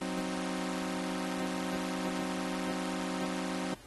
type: chord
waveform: sawtooth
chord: C diminished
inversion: second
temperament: equal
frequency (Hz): 185 / 261.6 / 311.1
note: Gb3 / C4 / Eb4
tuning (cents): 0 / 0 / 0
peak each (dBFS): -33 / -33 / -36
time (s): 0.01-3.74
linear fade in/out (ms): 5
effects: pink hiss -55 dBFS RMS until 3.86 s + AAC 32 kbps